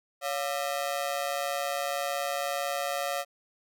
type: ring-modulated tone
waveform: sawtooth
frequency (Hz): 634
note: D#5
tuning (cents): +32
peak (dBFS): -22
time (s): 0.21-3.25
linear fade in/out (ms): 50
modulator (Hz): 70.9
effects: none